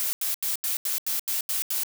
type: noise bursts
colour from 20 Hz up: blue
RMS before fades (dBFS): -27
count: 9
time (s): 0-1.834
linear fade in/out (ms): 0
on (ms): 130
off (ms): 83
effects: none